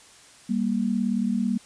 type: tone pair together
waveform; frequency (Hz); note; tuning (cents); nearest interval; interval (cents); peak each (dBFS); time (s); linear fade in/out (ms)
sine; 197.7 / 235.8; G3 / A#3; +15 / +20; minor third; 305; -25 / -24; 0.49-1.58; 10
effects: white hiss -51 dBFS RMS until 1.65 s + resampled to 22050 Hz